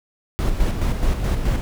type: noise with tremolo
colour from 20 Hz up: brown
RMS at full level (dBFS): -18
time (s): 0.39-1.61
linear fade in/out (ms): 0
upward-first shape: square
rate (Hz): 4.7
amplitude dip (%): 45
effects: none